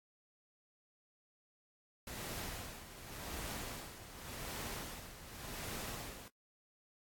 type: noise with tremolo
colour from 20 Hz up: pink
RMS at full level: -43 dBFS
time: 2.07-6.28 s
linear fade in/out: 2 ms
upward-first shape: sine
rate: 0.88 Hz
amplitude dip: 70%
effects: noise-tail reverb RT60 0.1 s tail -19 dB re dry + AAC 64 kbps